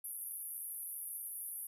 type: band-pass noise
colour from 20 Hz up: pink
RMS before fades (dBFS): -44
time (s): 0.04-1.67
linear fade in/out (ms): 5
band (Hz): 10000 to 13000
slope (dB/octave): 96
effects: none